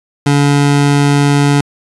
25% pulse tone, 143 Hz, D3, 46 cents flat, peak -4 dBFS, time 0.26-1.61 s, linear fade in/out 5 ms, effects resampled to 24000 Hz

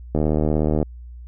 click train, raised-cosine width 2 ms, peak -7 dBFS, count 53, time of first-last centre 0.15-0.828 s, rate 76.7 Hz, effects added 60 Hz sine -35 dBFS peak until 1.27 s

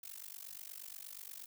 blue noise with amplitude modulation, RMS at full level -45 dBFS, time 0.03-1.46 s, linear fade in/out 5 ms, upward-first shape sine, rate 48.4 Hz, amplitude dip 100%, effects none

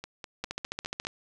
two click trains, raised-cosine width 0.2 ms, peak -15 / -21 dBFS, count 10 / 6, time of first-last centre 0.44-1.069 / 0.04-1.05 s, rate 14.3 / 4.95 Hz, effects none

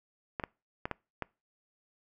clicks, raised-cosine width 0.5 ms, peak -18 dBFS, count 5, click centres 0.398 / 0.438 / 0.855 / 0.913 / 1.223 s, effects noise-tail reverb RT60 0.3 s tail -25 dB re dry

